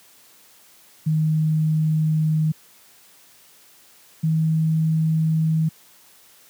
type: tone pair in turn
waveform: sine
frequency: 156.3 / 159.22 Hz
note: D#3 / D#3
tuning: +8 / +40 cents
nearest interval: unison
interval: 32 cents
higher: second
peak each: -16 / -16 dBFS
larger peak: neither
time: 1.06-2.52 / 4.23-5.69 s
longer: neither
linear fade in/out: 10 ms
effects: white hiss -52 dBFS RMS until 6.49 s + high-pass 100 Hz 12 dB/octave